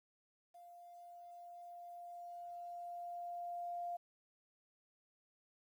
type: tone with level ramp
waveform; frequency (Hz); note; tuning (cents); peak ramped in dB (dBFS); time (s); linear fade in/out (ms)
sine; 698.5; F5; 0; -55 to -39; 0.54-3.97; 10
effects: 12-bit